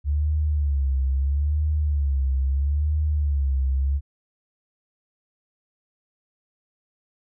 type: tone with vibrato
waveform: sine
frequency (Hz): 71.1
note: C#2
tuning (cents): +45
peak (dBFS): -19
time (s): 0.04-4.01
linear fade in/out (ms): 50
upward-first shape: sine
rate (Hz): 0.76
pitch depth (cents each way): 120
effects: none